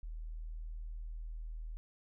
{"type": "tone", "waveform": "sine", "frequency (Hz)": 39.83, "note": "D#1", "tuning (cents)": 41, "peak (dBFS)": -40, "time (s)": [0.03, 1.77], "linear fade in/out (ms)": 0, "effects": []}